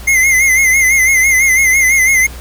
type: tone with vibrato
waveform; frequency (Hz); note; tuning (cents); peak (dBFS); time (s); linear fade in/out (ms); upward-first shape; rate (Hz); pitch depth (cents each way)
square; 2093; C7; 0; -8; 0.07-2.27; 10; sine; 6; 66
effects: added 60 Hz sine -28 dBFS peak until 2.4 s + pink hiss -34 dBFS RMS until 2.4 s